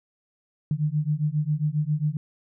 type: beating tone pair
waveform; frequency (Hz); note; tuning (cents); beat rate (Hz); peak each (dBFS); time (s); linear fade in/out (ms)
sine; 147.3 / 154.7; D3 / D#3; +6 / -10; 7.4; -25; 0.71-2.17; 2
effects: none